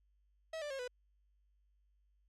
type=tone with pitch steps; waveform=45% pulse; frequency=643 / 589.6 / 540.7 / 495.8 Hz; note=E5 / D5 / C#5 / B4; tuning=-43 / +7 / -43 / +7 cents; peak=-40 dBFS; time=0.53-0.878 s; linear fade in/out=5 ms; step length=87 ms; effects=added 50 Hz sine -70 dBFS peak until 2.28 s + low-pass 7000 Hz 12 dB/octave